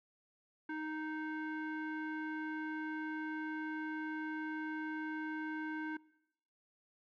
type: tone with low-pass filter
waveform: square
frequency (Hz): 311.1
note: D#4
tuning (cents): 0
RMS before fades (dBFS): -41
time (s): 0.69-5.97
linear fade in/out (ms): 5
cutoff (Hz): 1700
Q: 3.6
effects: noise-tail reverb RT60 0.9 s tail -23 dB re dry